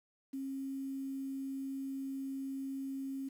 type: tone with quantisation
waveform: sine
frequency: 270.1 Hz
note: C#4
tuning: 45 cents flat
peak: -37 dBFS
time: 0.33-3.29 s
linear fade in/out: 10 ms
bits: 10
effects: none